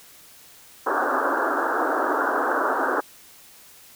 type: band-pass noise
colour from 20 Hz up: white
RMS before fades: -23 dBFS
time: 0.86-3.01 s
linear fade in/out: 10 ms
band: 260 to 1600 Hz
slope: 96 dB/octave
effects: white hiss -49 dBFS RMS until 3.95 s